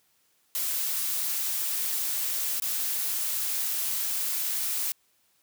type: noise with dropouts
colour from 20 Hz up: blue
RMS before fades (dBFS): -29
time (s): 0.55-4.92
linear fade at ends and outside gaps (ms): 1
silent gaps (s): 2.6-2.621
effects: white hiss -68 dBFS RMS until 5.42 s + high-pass 60 Hz 12 dB/octave